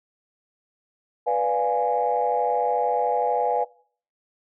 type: chord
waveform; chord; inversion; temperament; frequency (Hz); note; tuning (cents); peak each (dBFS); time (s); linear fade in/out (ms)
sine; B diminished seventh; none; equal; 493.9 / 587.3 / 698.5 / 830.6; B4 / D5 / F5 / Ab5; 0 / 0 / 0 / 0; -24 / -28 / -25 / -23; 1.26-3.65; 20
effects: noise-tail reverb RT60 0.5 s tail -22 dB re dry + tanh soft clip ceiling -11 dBFS